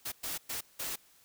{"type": "noise bursts at uneven times", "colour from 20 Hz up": "white", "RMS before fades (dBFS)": -37, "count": 4, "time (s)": [[0.05, 0.12], [0.23, 0.38], [0.49, 0.61], [0.79, 0.96]], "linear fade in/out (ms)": 10, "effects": ["white hiss -63 dBFS RMS until 1.24 s"]}